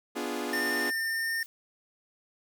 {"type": "chord", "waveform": "sawtooth", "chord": "B diminished seventh", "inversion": "none", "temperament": "equal", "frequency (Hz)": [246.9, 293.7, 349.2, 415.3], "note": ["B3", "D4", "F4", "Ab4"], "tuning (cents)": [0, 0, 0, 0], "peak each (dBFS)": -33, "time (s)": [0.15, 0.91], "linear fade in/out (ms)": 20}
{"type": "tone with pitch glide", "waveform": "square", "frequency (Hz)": [1805, 1818.6], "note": ["A6", "A#6"], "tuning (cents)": [44, -43], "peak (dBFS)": -29, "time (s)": [0.53, 1.43], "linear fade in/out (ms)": 2, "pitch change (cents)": 13, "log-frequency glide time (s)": [1.08, 1.31]}
{"type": "noise with exponential growth", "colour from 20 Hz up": "blue", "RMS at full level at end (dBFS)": -47, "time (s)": [1.18, 1.46], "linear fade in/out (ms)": 0, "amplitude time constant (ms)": 60}
{"effects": []}